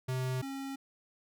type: tone pair in turn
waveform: square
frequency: 129 / 272 Hz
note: C3 / C#4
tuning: -24 / -33 cents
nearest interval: octave + minor second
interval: 1291 cents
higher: second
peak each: -32 / -38 dBFS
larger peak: first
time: 0.08-0.42 / 0.42-0.76 s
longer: neither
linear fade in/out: 10 ms
effects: none